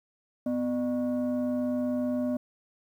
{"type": "tone pair together", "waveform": "sine", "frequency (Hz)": [250, 602.6], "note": ["B3", "D5"], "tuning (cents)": [21, 44], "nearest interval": "octave + minor third", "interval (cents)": 1523, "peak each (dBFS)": [-25, -30], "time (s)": [0.46, 2.37], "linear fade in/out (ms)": 5, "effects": ["tanh soft clip ceiling -23 dBFS", "10-bit"]}